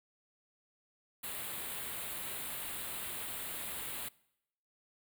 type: band-stop noise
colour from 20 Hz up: white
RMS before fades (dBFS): -41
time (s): 1.23-4.09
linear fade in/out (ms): 10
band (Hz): 4100 to 8000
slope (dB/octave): 48
effects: noise-tail reverb RT60 0.8 s tail -23 dB re dry